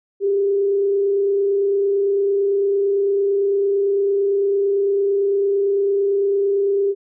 sine tone with frequency modulation, 398.2 Hz, G4, 27 cents sharp, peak -15 dBFS, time 0.2-6.95 s, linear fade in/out 50 ms, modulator 28.9 Hz, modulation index 0.27, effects none

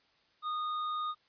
sine tone with hard clipping, 1232 Hz, D#6, 17 cents flat, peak -34 dBFS, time 0.42-1.15 s, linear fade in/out 50 ms, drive 7 dB, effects white hiss -69 dBFS RMS until 1.28 s + resampled to 11025 Hz

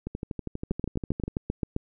two click trains, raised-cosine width 3 ms, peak -19 / -14 dBFS, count 16 / 9, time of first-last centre 0.07-1.28 / 0.71-1.764 s, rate 12.4 / 7.59 Hz, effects none

